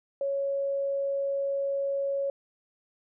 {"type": "tone", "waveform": "sine", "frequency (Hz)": 554.4, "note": "C#5", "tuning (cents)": 0, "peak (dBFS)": -26, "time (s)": [0.21, 2.3], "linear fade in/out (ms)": 2, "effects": []}